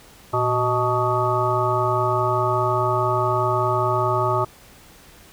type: harmonic tone with a mistuned harmonic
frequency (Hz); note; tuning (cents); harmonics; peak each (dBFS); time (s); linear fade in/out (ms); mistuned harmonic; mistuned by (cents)
124.9; B2; +20; 1 / 3 / 5 / 7 / 9 / 10; -25 / -25 / -25 / -25 / -25 / -25; 0.33-4.45; 10; 1; -120
effects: pink hiss -48 dBFS RMS until 5.32 s